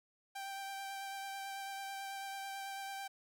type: tone with vibrato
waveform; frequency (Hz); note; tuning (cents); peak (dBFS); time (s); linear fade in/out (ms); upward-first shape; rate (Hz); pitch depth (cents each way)
sawtooth; 784; G5; 0; -38; 0.35-3.08; 10; sine; 9.1; 13
effects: none